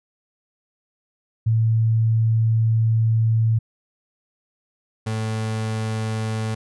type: tone pair in turn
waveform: sine / 35% pulse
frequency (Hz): 112.5 / 110.12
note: A2 / A2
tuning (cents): +39 / +2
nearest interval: unison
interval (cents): 37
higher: first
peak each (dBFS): -15 / -21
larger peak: first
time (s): 1.46-3.59 / 5.06-6.55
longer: first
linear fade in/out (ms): 10
effects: resampled to 24000 Hz